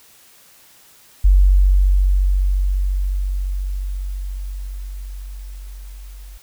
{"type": "tone with level ramp", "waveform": "sine", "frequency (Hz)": 47.19, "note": "F#1", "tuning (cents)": 35, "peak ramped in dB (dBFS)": [-7, -34], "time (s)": [1.24, 6.38], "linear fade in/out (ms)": 10, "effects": ["white hiss -49 dBFS RMS until 6.42 s"]}